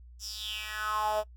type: tone with high-pass filter sweep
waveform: 10% pulse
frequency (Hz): 213.6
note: G#3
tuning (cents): +49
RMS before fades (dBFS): -33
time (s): 0.19-1.24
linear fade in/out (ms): 50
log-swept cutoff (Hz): 6300 to 570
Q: 5.5
effects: noise-tail reverb RT60 0.1 s tail -21 dB re dry + added 60 Hz sine -48 dBFS peak until 1.36 s